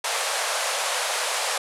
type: band-pass noise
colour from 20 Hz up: pink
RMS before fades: -26 dBFS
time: 0.04-1.58 s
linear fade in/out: 5 ms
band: 510 to 11000 Hz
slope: 48 dB/octave
effects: none